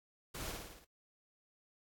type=noise with echo; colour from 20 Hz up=pink; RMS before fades=-44 dBFS; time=0.34-0.52 s; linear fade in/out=10 ms; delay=55 ms; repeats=6; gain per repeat=-3 dB; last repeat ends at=0.85 s; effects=AAC 64 kbps